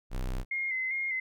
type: tone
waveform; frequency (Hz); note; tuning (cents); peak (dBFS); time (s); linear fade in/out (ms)
square; 31.77; B0; +50; -31; 0.1-0.45; 50
type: tone with vibrato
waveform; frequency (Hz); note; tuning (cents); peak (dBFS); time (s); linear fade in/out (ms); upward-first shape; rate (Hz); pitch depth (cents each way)
sine; 2093; C7; 0; -29; 0.51-1.2; 5; square; 2.5; 35
effects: none